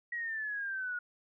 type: exponential sweep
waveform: sine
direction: down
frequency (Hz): 1920 to 1439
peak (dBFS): -34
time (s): 0.12-0.99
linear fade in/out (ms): 5
effects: none